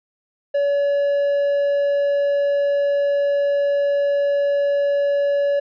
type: tone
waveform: triangle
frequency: 568 Hz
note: C#5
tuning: 42 cents sharp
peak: -14 dBFS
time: 0.54-5.6 s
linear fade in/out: 10 ms
effects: resampled to 11025 Hz